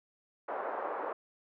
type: band-pass noise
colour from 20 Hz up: pink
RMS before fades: -37 dBFS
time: 0.48-1.13 s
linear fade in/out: 5 ms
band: 440 to 1300 Hz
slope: 24 dB/octave
effects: none